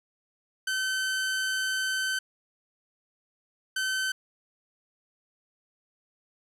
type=tone bursts at uneven times; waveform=sawtooth; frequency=1533 Hz; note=G6; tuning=39 cents flat; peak=-23 dBFS; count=2; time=0.67-2.19 / 3.76-4.12 s; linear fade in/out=5 ms; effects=low-pass 11000 Hz 12 dB/octave + 10-bit